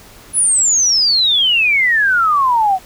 sine exponential sweep, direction down, 10470 to 730 Hz, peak -10 dBFS, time 0.33-2.79 s, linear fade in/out 50 ms, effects pink hiss -41 dBFS RMS until 2.85 s

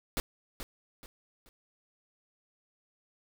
pink noise with echo, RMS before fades -31 dBFS, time 0.17-0.2 s, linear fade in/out 0 ms, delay 430 ms, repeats 3, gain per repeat -9 dB, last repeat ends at 1.49 s, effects none

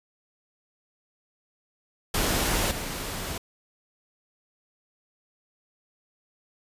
pink noise with level steps, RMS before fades -25 / -33 dBFS, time 2.14-3.38 s, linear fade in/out 5 ms, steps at 2.71 s, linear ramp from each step 2 ms, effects resampled to 32000 Hz

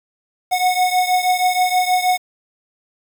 square beating tone pair, 730 / 736.3 Hz, F#5 / F#5, -24 / -9 cents, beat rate 6.3 Hz, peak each -17 / -20 dBFS, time 0.51-2.18 s, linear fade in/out 20 ms, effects 7-bit

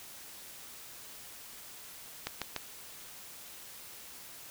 click train, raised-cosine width 0.2 ms, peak -16 dBFS, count 3, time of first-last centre 2.27-2.563 s, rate 6.82 Hz, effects white hiss -49 dBFS RMS until 4.5 s

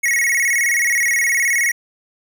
square tone with vibrato, 2047 Hz, C7, 38 cents flat, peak -15 dBFS, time 0.03-1.72 s, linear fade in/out 10 ms, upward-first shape square, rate 19 Hz, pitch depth 120 cents each way, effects none

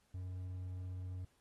triangle tone, 91.7 Hz, F#2, 15 cents flat, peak -39 dBFS, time 0.14-1.25 s, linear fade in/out 5 ms, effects pink hiss -75 dBFS RMS until 1.4 s + AAC 32 kbps

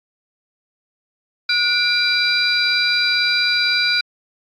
sine tone cluster, 1453 / 2358 / 3949 / 4778 Hz, F#6 / D7 / B7 / D8, -32 / +6 / -1 / +29 cents, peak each -20 dBFS, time 1.49-4.01 s, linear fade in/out 5 ms, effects tanh soft clip ceiling -5 dBFS + AAC 64 kbps

